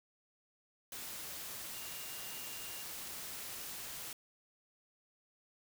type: tone in noise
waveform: sine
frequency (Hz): 2811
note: F7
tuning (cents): +11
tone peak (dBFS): -54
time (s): 1.74-2.83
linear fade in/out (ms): 2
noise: white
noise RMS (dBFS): -45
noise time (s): 0.92-4.13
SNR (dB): -12
effects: none